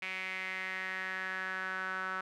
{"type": "tone with band-pass filter sweep", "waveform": "sawtooth", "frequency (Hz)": 187.8, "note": "F#3", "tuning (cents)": 26, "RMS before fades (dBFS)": -38, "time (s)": [0.02, 2.21], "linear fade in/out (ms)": 5, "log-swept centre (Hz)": [2300, 1400], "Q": 5.4, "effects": []}